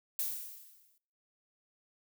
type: noise with exponential decay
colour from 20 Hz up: violet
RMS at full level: -32 dBFS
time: 0.19-0.98 s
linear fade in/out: 2 ms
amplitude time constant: 170 ms
effects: noise-tail reverb RT60 0.6 s tail -23 dB re dry